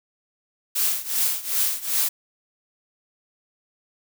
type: noise with tremolo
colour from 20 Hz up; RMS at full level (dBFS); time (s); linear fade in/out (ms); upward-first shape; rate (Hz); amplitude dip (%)
blue; -20; 0.75-2.09; 10; triangle; 2.6; 90
effects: none